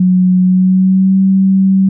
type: tone with pitch glide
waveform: sine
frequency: 183.3 to 191.86 Hz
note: F#3 to G3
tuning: -16 to -37 cents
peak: -6 dBFS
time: 0-1.89 s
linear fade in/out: 5 ms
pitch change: +79 cents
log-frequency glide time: 0.42-1.19 s
effects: none